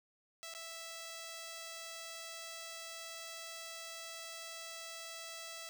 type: tone with dropouts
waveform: 5% pulse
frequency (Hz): 659.3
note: E5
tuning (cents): 0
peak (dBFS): -34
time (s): 0.43-5.69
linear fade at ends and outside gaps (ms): 0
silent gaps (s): 0.538-0.549
effects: 10-bit